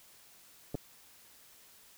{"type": "clicks", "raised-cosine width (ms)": 2, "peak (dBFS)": -23, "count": 2, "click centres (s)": [0.745, 0.752], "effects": ["white hiss -59 dBFS RMS until 1.97 s"]}